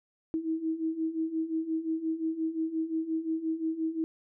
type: beating tone pair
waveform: sine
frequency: 318.1 / 323.8 Hz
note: D#4 / E4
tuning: +38 / -31 cents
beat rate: 5.7 Hz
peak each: -34 / -30 dBFS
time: 0.34-4.04 s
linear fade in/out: 0 ms
effects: none